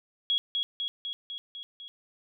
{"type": "tone with echo", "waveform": "sine", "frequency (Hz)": 3322, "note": "G#7", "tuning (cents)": 0, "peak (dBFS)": -23, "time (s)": [0.3, 0.38], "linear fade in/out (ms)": 0, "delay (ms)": 250, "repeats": 6, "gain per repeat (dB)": -3, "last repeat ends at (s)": 1.88, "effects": []}